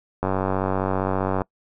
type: click train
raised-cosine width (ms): 1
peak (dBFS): -9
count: 114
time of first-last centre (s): 0.23-1.418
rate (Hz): 95.1
effects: noise-tail reverb RT60 0.1 s tail -25 dB re dry